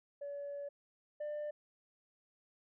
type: tone pair in turn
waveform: sine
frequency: 570 / 595.7 Hz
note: C#5 / D5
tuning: +48 / +24 cents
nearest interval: minor second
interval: 76 cents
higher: second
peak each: -39 / -35 dBFS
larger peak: second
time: 0.21-0.69 / 1.2-1.51 s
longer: first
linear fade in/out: 10 ms
effects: tanh soft clip ceiling -37 dBFS